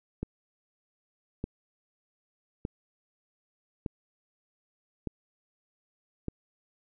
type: click train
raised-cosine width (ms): 3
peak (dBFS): -19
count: 6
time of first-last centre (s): 0.23-6.283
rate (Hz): 0.826
effects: none